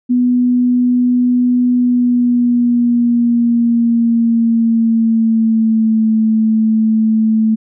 sine tone with pitch glide, 246.9 to 220 Hz, B3 to A3, 0 to 0 cents, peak -9 dBFS, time 0.09-7.56 s, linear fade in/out 20 ms, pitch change -200 cents, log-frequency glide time 1.72-6.09 s, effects none

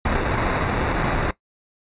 pink noise with sample-and-hold, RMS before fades -22 dBFS, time 0.05-1.31 s, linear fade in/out 5 ms, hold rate 3150 Hz, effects noise-tail reverb RT60 0.1 s tail -17 dB re dry + resampled to 8000 Hz

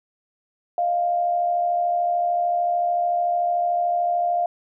sine tone pair together, 625 / 698.5 Hz, D#5 / F5, +8 / 0 cents, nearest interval major second, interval 192 cents, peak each -29 / -19 dBFS, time 0.78-4.46 s, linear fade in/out 2 ms, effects none

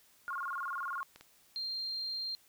sine tone with vibrato, 1242 Hz, D#6, 3 cents flat, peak -35 dBFS, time 0.28-1.03 s, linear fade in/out 0 ms, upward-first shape square, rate 20 Hz, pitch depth 230 cents each way
clicks, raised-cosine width 0.2 ms, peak -33 dBFS, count 2, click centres 1.16 / 1.21 s
sine tone, 4186 Hz, C8, in tune, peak -35 dBFS, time 1.56-2.35 s, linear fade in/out 0 ms
effects white hiss -65 dBFS RMS until 2.48 s

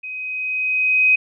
sine tone with level ramp, 2518 Hz, D#7, 20 cents sharp, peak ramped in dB -28 to -10 dBFS, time 0.03-1.16 s, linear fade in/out 10 ms, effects none

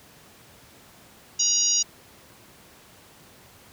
harmonic tone, 955 Hz, A#5, 42 cents sharp, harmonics 3 / 4 / 5 / 6 / 7, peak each -33 / -33 / -27 / -23 / -23 dBFS, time 1.39-1.83 s, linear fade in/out 10 ms, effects pink hiss -51 dBFS RMS until 3.72 s + high-pass 80 Hz 12 dB/octave

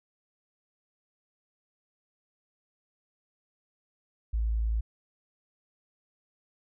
sine tone, 55.3 Hz, A1, 9 cents sharp, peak -25 dBFS, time 4.33-4.81 s, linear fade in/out 10 ms, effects none

